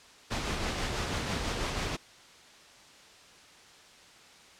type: noise with tremolo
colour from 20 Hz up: pink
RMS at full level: -31 dBFS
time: 0.3-1.97 s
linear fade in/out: 20 ms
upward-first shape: sine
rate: 6.1 Hz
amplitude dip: 30%
effects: white hiss -54 dBFS RMS until 4.59 s + low-pass 6000 Hz 12 dB/octave